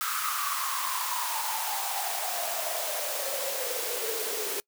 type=noise with high-pass filter sweep; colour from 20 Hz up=white; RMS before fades=-31 dBFS; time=0.01-4.6 s; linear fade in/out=0 ms; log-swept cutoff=1300 to 400 Hz; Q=8.7; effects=noise-tail reverb RT60 0.1 s tail -25 dB re dry